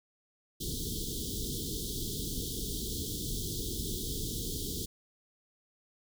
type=band-stop noise; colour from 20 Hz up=pink; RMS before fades=-36 dBFS; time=0.6-4.86 s; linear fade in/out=10 ms; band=460 to 3200 Hz; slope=96 dB/octave; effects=none

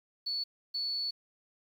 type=tone bursts at uneven times; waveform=sine; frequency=4435 Hz; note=C#8; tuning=in tune; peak=-31 dBFS; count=2; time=0.26-0.44 / 0.74-1.11 s; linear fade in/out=10 ms; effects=10-bit

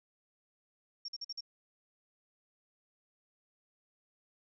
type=tone bursts; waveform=sine; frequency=5520 Hz; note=F8; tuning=21 cents flat; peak=-38 dBFS; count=5; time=1.05-1.408 s; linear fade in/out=5 ms; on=34 ms; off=47 ms; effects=none

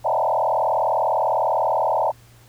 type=tone with frequency modulation; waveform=sine; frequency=760 Hz; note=F#5; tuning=46 cents sharp; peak=-17 dBFS; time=0.04-2.12 s; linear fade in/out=20 ms; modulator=40.1 Hz; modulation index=4.7; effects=added 118 Hz sine -48 dBFS peak until 2.48 s + pink hiss -53 dBFS RMS until 2.48 s

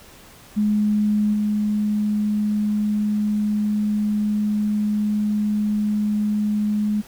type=tone with level steps; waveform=sine; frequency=210 Hz; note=G#3; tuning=19 cents sharp; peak=-16 / -18 dBFS; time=0.56-7.02 s; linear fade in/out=20 ms; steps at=1.33 s; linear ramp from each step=10 ms; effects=pink hiss -46 dBFS RMS until 7.07 s

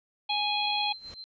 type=harmonic tone; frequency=830.6 Hz; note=G#5; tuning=in tune; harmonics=1 / 3 / 4 / 5; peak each=-30 / -33 / -31 / -32 dBFS; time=0.29-0.93 s; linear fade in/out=10 ms
type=tone with tremolo; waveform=sine; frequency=4115 Hz; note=C8; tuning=30 cents flat; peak=-39 dBFS; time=0.64-1.24 s; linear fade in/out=0 ms; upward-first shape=sine; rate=7.5 Hz; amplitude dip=65%
type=noise with exponential growth; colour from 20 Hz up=pink; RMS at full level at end=-45 dBFS; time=0.87-1.14 s; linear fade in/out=0 ms; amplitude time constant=57 ms
effects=resampled to 16000 Hz

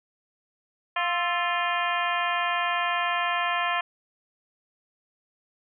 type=harmonic tone with a mistuned harmonic; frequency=350 Hz; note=F4; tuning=4 cents sharp; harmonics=2 / 3 / 4 / 5 / 6 / 7 / 8 / 9; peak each=-30 / -28 / -33 / -30 / -36 / -33 / -37 / -38 dBFS; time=0.96-3.81 s; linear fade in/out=5 ms; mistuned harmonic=4; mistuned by=-85 cents; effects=none

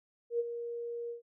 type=tone with ADSR envelope; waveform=sine; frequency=471.4 Hz; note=A#4; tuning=19 cents sharp; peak=-26 dBFS; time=0.3-1.22 s; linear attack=95 ms; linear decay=30 ms; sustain=-10 dB; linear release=120 ms; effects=none

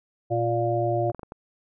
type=harmonic tone; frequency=117 Hz; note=A#2; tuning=7 cents sharp; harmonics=1 / 3 / 5 / 6; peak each=-27 / -27 / -27 / -27 dBFS; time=0.3-1.12 s; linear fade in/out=20 ms
type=clicks; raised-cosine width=1 ms; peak=-23 dBFS; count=5; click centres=1.099 / 1.147 / 1.194 / 1.232 / 1.321 s
effects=none

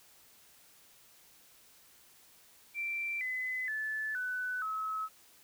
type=tone with pitch steps; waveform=sine; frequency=2349 / 2021 / 1739.5 / 1497 / 1288.2 Hz; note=D7 / B6 / A6 / F#6 / E6; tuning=0 / +39 / -20 / +20 / -40 cents; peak=-33 dBFS; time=2.74-5.09 s; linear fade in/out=50 ms; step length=470 ms; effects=white hiss -61 dBFS RMS until 5.43 s

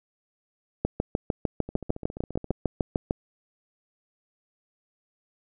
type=two click trains; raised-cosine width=2 ms; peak=-23 / -10 dBFS; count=13 / 16; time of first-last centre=1.69-2.512 / 0.85-3.109 s; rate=14.6 / 6.64 Hz; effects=none

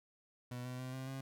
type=tone with pitch steps; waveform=30% pulse; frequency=123.4 / 125.99 / 128.64 / 131.34 / 134.1 Hz; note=B2 / B2 / C3 / C3 / C3; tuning=-1 / +35 / -29 / +7 / +43 cents; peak=-39 dBFS; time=0.51-1.21 s; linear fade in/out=5 ms; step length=140 ms; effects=none

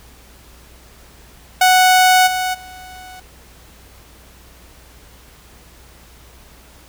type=tone with level steps; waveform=sawtooth; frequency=740 Hz; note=F#5; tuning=in tune; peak=-5 / -14 / -31 dBFS; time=1.61-3.2 s; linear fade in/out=5 ms; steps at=2.26 / 2.53 s; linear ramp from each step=20 ms; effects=added 60 Hz sine -46 dBFS peak until 6.88 s + pink hiss -46 dBFS RMS until 6.88 s

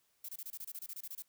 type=noise bursts; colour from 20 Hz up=violet; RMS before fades=-44 dBFS; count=14; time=0.24-1.223 s; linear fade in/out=5 ms; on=47 ms; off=25 ms; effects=white hiss -75 dBFS RMS until 1.28 s

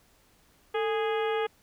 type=harmonic tone with a mistuned harmonic; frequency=414.4 Hz; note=G#4; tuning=4 cents flat; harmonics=1 / 2 / 3 / 4 / 5 / 6 / 7 / 8; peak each=-27 / -33 / -37 / -39 / -41 / -43 / -44 / -45 dBFS; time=0.74-1.47 s; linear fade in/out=10 ms; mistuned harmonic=1; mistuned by=+120 cents; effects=pink hiss -63 dBFS RMS until 1.62 s

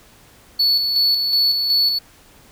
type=tone with tremolo; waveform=triangle; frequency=4432 Hz; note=C#8; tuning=1 cent flat; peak=-12 dBFS; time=0.59-1.99 s; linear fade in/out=10 ms; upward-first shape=square; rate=2.7 Hz; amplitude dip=40%; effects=pink hiss -49 dBFS RMS until 2.51 s

